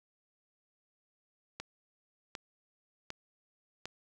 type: click train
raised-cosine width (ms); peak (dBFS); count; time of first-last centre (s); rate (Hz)
0.2; -22; 4; 1.6-3.856; 1.33
effects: none